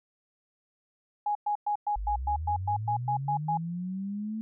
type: tone bursts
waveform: sine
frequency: 830.6 Hz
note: G#5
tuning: in tune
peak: -25 dBFS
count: 12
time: 1.26-3.574 s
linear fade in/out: 5 ms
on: 92 ms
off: 110 ms
type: linear sweep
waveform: sine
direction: up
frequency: 45.91 to 222.6 Hz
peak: -31 dBFS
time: 1.96-4.41 s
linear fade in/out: 0 ms
effects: none